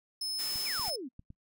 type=tone; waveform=40% pulse; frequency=5210 Hz; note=E8; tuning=21 cents flat; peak=-32 dBFS; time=0.21-0.96 s; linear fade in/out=5 ms
type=high-pass noise; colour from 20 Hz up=white; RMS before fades=-41 dBFS; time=0.38-0.91 s; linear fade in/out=20 ms; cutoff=140 Hz; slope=48 dB/octave
type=clicks; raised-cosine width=5 ms; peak=-35 dBFS; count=5; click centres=0.558 / 0.796 / 0.881 / 1.194 / 1.304 s
type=exponential sweep; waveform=sine; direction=down; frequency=2637 to 233.1 Hz; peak=-37 dBFS; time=0.65-1.09 s; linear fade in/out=20 ms
effects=noise-tail reverb RT60 0.1 s tail -25 dB re dry